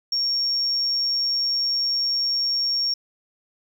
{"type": "tone", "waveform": "triangle", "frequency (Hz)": 5530, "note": "F8", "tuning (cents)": -18, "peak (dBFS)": -17, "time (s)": [0.12, 2.94], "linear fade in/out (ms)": 5, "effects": ["tanh soft clip ceiling -18 dBFS", "9-bit"]}